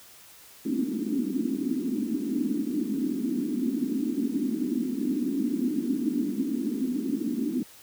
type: band-pass noise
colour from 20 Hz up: pink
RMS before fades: -28 dBFS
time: 0.65-7.63 s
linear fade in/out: 5 ms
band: 230 to 310 Hz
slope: 48 dB/octave
effects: white hiss -51 dBFS RMS until 7.82 s